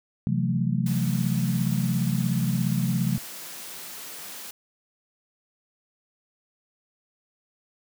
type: chord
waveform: sine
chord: F# half-diminished seventh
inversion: second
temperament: equal with one note detuned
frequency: 130.81 / 167.89 / 185 / 220 Hz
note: C3 / E3 / F#3 / A3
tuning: 0 / +32 / 0 / 0 cents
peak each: -26 / -27 / -28 / -29 dBFS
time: 0.27-3.18 s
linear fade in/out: 0 ms
type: high-pass noise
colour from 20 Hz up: white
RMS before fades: -39 dBFS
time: 0.86-4.51 s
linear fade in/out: 5 ms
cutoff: 130 Hz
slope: 48 dB/octave
effects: none